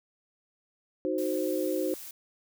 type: chord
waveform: sine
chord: C diminished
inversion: first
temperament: equal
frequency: 311.1 / 370 / 523.3 Hz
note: Eb4 / Gb4 / C5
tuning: 0 / 0 / 0 cents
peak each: -31 dBFS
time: 1.05-1.94 s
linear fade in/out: 0 ms
type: noise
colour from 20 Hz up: blue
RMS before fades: -43 dBFS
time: 1.18-2.11 s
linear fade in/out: 2 ms
effects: none